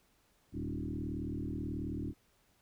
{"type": "tone with frequency modulation", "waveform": "sine", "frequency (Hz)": 191.1, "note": "G3", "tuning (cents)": -44, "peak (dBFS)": -35, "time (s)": [0.52, 2.14], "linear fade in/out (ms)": 50, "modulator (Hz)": 38.5, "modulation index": 3.7, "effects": ["pink hiss -71 dBFS RMS until 2.61 s"]}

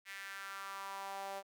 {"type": "tone with high-pass filter sweep", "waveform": "sawtooth", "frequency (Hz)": 196, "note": "G3", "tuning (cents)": 0, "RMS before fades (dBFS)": -45, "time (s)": [0.05, 1.43], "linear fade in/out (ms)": 50, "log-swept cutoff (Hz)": [2000, 640], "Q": 3.3, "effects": []}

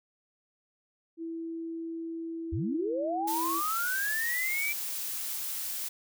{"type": "tone", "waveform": "sine", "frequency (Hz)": 329.6, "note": "E4", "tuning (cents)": 0, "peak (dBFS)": -34, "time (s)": [1.17, 3.62], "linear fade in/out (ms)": 50}
{"type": "linear sweep", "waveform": "sine", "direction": "up", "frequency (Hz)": [63, 2349], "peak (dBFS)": -29, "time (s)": [2.52, 4.73], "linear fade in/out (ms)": 10}
{"type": "noise", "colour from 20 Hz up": "blue", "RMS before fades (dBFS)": -35, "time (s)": [3.27, 5.89], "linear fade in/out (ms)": 10}
{"effects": []}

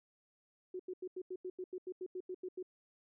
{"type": "tone bursts", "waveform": "sine", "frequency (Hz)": 367.6, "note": "F#4", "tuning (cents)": -11, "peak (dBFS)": -39, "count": 14, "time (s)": [0.74, 2.628], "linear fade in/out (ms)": 5, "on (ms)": 55, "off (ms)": 86, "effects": []}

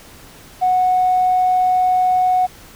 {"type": "tone with tanh clipping", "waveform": "triangle", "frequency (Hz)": 736, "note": "F#5", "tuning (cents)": -9, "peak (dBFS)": -12, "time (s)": [0.61, 2.47], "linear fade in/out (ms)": 20, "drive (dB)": 4, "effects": ["pink hiss -42 dBFS RMS until 2.75 s"]}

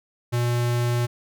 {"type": "tone", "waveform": "square", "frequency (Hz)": 120.4, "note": "B2", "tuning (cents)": -44, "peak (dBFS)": -21, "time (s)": [0.32, 1.07], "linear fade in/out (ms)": 20, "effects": []}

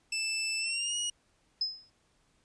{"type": "tone with pitch glide", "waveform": "20% pulse", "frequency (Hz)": [2642, 2898], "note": ["E7", "F#7"], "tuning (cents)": [3, -37], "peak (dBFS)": -25, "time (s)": [0.12, 1.1], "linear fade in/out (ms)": 5, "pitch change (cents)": 160, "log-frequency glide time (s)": [0.59, 0.97]}
{"type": "tone with exponential decay", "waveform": "sine", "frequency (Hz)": 5100, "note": "D#8", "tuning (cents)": 42, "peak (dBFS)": -25, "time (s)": [1.61, 1.9], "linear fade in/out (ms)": 5, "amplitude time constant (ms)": 61}
{"effects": ["pink hiss -70 dBFS RMS until 2.44 s", "resampled to 22050 Hz"]}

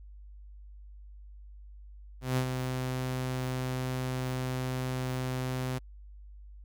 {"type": "tone with ADSR envelope", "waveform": "sawtooth", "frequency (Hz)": 128.4, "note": "C3", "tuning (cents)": -32, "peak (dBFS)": -21, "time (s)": [2.21, 5.79], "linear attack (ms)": 160, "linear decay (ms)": 81, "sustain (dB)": -6, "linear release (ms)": 16, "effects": ["added 50 Hz sine -46 dBFS peak until 6.64 s"]}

